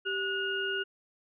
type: tone cluster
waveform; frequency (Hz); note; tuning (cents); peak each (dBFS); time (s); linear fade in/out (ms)
sine; 390.1 / 1459 / 2838; G4 / F#6 / F7; -8 / -25 / +27; -35 / -32 / -35; 0.05-0.84; 20
effects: none